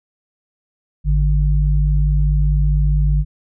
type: tone pair together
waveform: sine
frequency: 52.11 / 147.4 Hz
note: G#1 / D3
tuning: +7 / +7 cents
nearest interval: octave + tritone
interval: 1800 cents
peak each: -13 / -18 dBFS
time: 1.04-3.25 s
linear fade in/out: 50 ms
effects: none